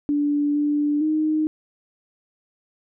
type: tone with pitch steps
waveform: sine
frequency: 291.1 / 293.9 / 309.6 Hz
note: D4 / D4 / D#4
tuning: -15 / +1 / -9 cents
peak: -18 dBFS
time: 0.09-1.47 s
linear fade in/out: 0 ms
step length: 460 ms
effects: none